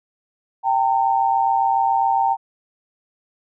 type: tone pair together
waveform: sine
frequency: 783.8 / 911 Hz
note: G5 / A#5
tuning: 0 / -40 cents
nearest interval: minor third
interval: 260 cents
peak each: -18 dBFS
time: 0.63-2.37 s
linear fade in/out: 50 ms
effects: none

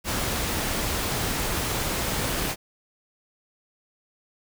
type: noise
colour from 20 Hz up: pink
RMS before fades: -27 dBFS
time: 0.04-2.56 s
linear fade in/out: 50 ms
effects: none

